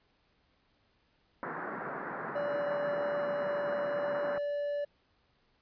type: band-pass noise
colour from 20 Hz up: white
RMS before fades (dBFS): -39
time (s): 1.43-4.38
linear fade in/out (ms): 0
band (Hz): 140 to 1700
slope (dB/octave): 48
type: tone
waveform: triangle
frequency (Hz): 579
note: D5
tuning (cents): -25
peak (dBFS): -29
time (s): 2.35-4.85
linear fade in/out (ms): 10
effects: pink hiss -71 dBFS RMS until 5.61 s + resampled to 11025 Hz